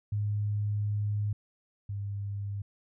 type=tone pair in turn; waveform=sine; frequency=103.9 / 100.77 Hz; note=G#2 / G2; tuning=+1 / +48 cents; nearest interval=minor second; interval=53 cents; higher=first; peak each=-27 / -32 dBFS; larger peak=first; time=0.12-1.33 / 1.89-2.62 s; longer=first; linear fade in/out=5 ms; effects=none